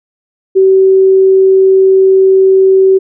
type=tone; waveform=sine; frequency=382.1 Hz; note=G4; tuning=44 cents flat; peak=-3 dBFS; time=0.55-2.99 s; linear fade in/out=20 ms; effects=none